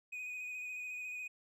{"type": "tone with vibrato", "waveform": "triangle", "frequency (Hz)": 2489, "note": "D#7", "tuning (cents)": 0, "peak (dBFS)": -39, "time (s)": [0.12, 1.28], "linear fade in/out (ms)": 10, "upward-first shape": "square", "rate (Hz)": 14, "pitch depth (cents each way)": 18, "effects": []}